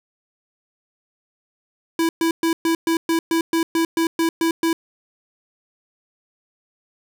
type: tone bursts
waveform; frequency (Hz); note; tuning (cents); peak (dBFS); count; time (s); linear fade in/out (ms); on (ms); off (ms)
square; 329.6; E4; 0; -17; 13; 1.99-4.73; 2; 100; 120
effects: none